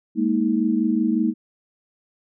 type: chord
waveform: sine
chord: Ab suspended second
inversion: none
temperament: equal with one note detuned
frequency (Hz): 207.7 / 233.1 / 316.6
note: Ab3 / Bb3 / Eb4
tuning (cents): 0 / 0 / +30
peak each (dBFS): -23 / -21 / -22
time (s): 0.15-1.34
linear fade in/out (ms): 50
effects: none